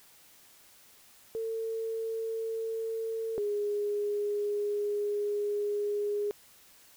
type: tone pair in turn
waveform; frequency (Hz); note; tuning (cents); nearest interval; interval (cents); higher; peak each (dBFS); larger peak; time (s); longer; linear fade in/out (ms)
sine; 450 / 412.7; A4 / G#4; +39 / -11; minor second; 150; first; -31 / -28; second; 1.35-3.38 / 3.38-6.31; second; 0
effects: white hiss -58 dBFS RMS until 6.96 s